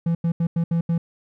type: tone bursts at uneven times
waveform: triangle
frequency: 167.8 Hz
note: E3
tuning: 31 cents sharp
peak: -16 dBFS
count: 6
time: 0.06-0.15 / 0.24-0.32 / 0.4-0.47 / 0.56-0.64 / 0.71-0.81 / 0.89-0.98 s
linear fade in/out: 5 ms
effects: none